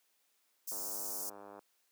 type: high-pass noise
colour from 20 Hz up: white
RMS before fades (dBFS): -40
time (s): 0.67-1.3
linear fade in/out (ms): 10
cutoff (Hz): 5200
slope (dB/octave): 48
type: click train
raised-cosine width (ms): 1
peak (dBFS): -35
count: 89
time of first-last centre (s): 0.72-1.591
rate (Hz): 101
effects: white hiss -75 dBFS RMS until 1.91 s + high-pass 300 Hz 12 dB/octave